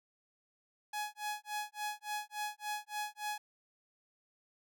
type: tone with tremolo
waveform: sawtooth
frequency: 840 Hz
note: G#5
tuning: 19 cents sharp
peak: -31 dBFS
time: 0.93-3.38 s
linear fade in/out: 5 ms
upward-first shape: sine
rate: 3.5 Hz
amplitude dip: 100%
effects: none